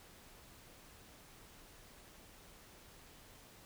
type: silence
effects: pink hiss -59 dBFS RMS until 3.65 s